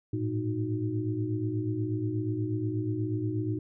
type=tone cluster; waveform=sine; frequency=105.7 / 114 / 310.2 / 367.7 Hz; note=G#2 / A#2 / D#4 / F#4; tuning=+31 / -38 / -5 / -11 cents; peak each=-36 / -31 / -32 / -37 dBFS; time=0.13-3.59 s; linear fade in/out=5 ms; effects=none